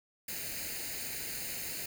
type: noise with comb filter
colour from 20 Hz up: white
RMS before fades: -39 dBFS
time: 0.28-1.86 s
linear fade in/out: 5 ms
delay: 0.44 ms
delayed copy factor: +0.7
effects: none